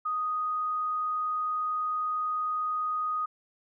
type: tone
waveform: sine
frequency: 1244.5 Hz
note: D#6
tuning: in tune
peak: -27 dBFS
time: 0.05-3.26 s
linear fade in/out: 10 ms
effects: none